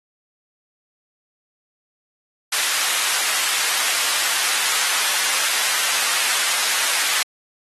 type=high-pass noise; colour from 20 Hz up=pink; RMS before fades=-21 dBFS; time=2.52-7.23 s; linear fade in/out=5 ms; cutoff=1400 Hz; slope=12 dB/octave; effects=AAC 32 kbps